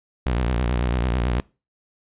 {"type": "tone with vibrato", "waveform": "sawtooth", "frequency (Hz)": 60.8, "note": "B1", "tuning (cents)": -26, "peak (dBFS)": -16, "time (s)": [0.26, 1.4], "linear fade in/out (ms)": 0, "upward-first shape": "triangle", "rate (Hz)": 9.1, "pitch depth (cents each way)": 180, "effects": ["noise-tail reverb RT60 0.3 s tail -23 dB re dry", "resampled to 8000 Hz"]}